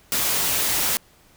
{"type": "noise", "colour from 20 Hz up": "white", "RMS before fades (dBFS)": -22, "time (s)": [0.12, 0.97], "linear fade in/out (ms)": 0, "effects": ["pink hiss -55 dBFS RMS until 1.36 s"]}